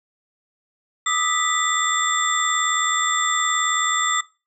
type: tone cluster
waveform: sine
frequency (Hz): 1199 / 1278 / 1971 / 3547 / 7510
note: D6 / D#6 / B6 / A7 / A#8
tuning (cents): +36 / +46 / -4 / +13 / +12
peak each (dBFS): -25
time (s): 1.06-4.21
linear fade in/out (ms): 5
effects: noise-tail reverb RT60 0.3 s tail -20 dB re dry